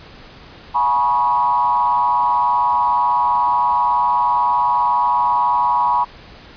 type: tone with frequency modulation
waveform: sine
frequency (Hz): 973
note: B5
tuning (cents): -26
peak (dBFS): -13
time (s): 0.74-6.05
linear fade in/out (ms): 20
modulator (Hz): 128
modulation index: 0.97
effects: pink hiss -41 dBFS RMS until 6.56 s + resampled to 11025 Hz